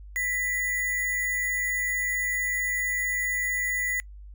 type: tone with sample-and-hold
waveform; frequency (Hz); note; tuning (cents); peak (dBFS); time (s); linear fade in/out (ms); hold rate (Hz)
sine; 1975.5; B6; 0; -25; 0.16-4; 0; 8820
effects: noise-tail reverb RT60 0.1 s tail -25 dB re dry + added 50 Hz sine -41 dBFS peak until 4.34 s